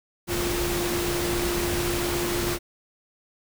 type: tone in noise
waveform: sine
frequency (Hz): 349.2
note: F4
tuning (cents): 0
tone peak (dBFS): -27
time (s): 0.27-2.59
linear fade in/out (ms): 50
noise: pink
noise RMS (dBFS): -28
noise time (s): 0.27-2.59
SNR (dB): -2
effects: none